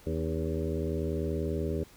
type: harmonic tone with a mistuned harmonic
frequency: 80.3 Hz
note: E2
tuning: 45 cents flat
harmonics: 1 / 2 / 3 / 4 / 5 / 6 / 7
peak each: -33 / -36 / -38 / -38 / -35 / -39 / -41 dBFS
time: 0.06-1.84 s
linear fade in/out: 10 ms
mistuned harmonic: 4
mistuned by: -57 cents
effects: pink hiss -56 dBFS RMS until 1.96 s